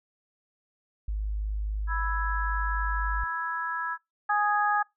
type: tone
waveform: sine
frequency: 51.91 Hz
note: G#1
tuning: in tune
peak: -27 dBFS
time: 1.08-3.24 s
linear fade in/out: 5 ms
type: chord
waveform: sine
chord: E major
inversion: second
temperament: equal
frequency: 987.8 / 1318.5 / 1661.2 Hz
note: B5 / E6 / G#6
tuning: 0 / 0 / 0 cents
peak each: -34 / -33 / -32 dBFS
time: 1.87-3.98 s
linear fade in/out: 50 ms
type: harmonic tone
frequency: 415.3 Hz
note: G#4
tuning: in tune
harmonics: 2 / 3 / 4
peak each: -25 / -27 / -28 dBFS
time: 4.29-4.83 s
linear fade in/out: 10 ms
effects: noise-tail reverb RT60 0.2 s tail -25 dB re dry